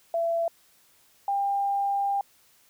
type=tone pair in turn; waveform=sine; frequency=671 / 798 Hz; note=E5 / G5; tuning=+31 / +31 cents; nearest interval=minor third; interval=300 cents; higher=second; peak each=-23 dBFS; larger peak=neither; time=0.14-0.48 / 1.28-2.21 s; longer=second; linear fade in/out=2 ms; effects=white hiss -61 dBFS RMS until 2.69 s